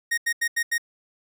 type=tone bursts; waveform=45% pulse; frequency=1864.7 Hz; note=A#6; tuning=in tune; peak=-21 dBFS; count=5; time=0.11-0.781 s; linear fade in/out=10 ms; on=67 ms; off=84 ms; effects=none